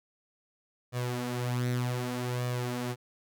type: tone with flanger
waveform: sawtooth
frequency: 123.47 Hz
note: B2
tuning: in tune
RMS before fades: -32 dBFS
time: 0.92-2.96 s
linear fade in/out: 50 ms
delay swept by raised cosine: 1.7 to 7.6 ms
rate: 0.65 Hz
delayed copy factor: +0.6
effects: none